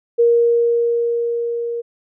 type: tone with level ramp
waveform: sine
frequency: 470 Hz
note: A#4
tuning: 14 cents sharp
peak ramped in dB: -9 to -21 dBFS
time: 0.18-1.82 s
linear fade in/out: 20 ms
effects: none